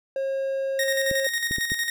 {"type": "tone", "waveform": "triangle", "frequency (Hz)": 540, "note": "C#5", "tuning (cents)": -45, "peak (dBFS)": -22, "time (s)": [0.16, 1.27], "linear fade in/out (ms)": 2}
{"type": "tone with tremolo", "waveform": "sawtooth", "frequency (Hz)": 1864.7, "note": "A#6", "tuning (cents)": 0, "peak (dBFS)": -19, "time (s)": [0.79, 1.9], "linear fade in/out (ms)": 2, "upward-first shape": "square", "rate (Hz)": 11, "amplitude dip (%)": 50}
{"type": "clicks", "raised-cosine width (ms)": 3, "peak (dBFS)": -19, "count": 4, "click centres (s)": [1.113, 1.511, 1.584, 1.719]}
{"effects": []}